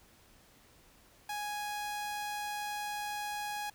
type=tone; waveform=sawtooth; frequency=830.6 Hz; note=G#5; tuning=in tune; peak=-32 dBFS; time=1.29-3.7 s; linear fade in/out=5 ms; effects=pink hiss -62 dBFS RMS until 3.74 s